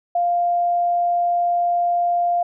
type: tone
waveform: sine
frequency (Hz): 698.5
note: F5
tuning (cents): 0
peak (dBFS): -16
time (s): 0.15-2.43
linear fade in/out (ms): 5
effects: none